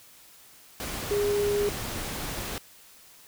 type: tone in noise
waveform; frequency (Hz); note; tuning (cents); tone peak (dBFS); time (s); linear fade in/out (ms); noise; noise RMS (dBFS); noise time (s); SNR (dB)
sine; 409.7; G#4; -24; -23; 1.11-1.69; 0; pink; -34; 0.8-2.58; +8
effects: white hiss -53 dBFS RMS until 3.27 s